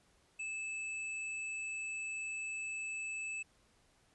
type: tone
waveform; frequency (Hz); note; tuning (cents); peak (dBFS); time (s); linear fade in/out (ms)
square; 2619; E7; -12; -39; 0.39-3.43; 10
effects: pink hiss -70 dBFS RMS until 4.14 s + resampled to 24000 Hz